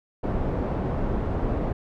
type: low-pass noise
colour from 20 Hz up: pink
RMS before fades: -26 dBFS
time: 0.23-1.73 s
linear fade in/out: 10 ms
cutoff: 710 Hz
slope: 12 dB/octave
effects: none